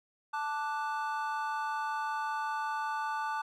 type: chord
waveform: triangle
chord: D major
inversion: second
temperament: equal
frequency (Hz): 880 / 1174.7 / 1480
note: A5 / D6 / F#6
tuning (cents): 0 / 0 / 0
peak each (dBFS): -32 / -36 / -37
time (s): 0.33-3.42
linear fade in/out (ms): 10
effects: none